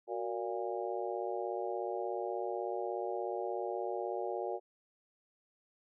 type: harmonic tone with a mistuned harmonic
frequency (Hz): 116.54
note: A#2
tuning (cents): 0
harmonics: 3 / 4 / 5 / 6 / 7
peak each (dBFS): -39 / -40 / -41 / -42 / -42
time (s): 0.07-4.6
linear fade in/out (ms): 50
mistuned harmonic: 3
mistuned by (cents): +93
effects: none